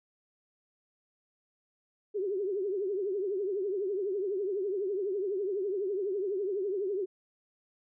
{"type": "tone with vibrato", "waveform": "sine", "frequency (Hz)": 392, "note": "G4", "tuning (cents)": 0, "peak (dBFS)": -29, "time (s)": [2.14, 7.06], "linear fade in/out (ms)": 20, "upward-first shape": "triangle", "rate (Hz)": 12, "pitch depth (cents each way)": 160, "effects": []}